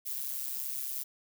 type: noise with amplitude modulation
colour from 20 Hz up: violet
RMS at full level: -33 dBFS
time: 0.05-1.04 s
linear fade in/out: 20 ms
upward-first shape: sine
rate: 133 Hz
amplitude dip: 75%
effects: none